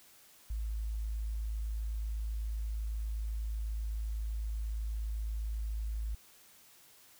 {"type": "tone", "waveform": "sine", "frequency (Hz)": 54, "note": "A1", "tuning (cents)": -32, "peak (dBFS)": -33, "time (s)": [0.5, 6.15], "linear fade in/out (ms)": 5, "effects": ["white hiss -60 dBFS RMS until 7.19 s"]}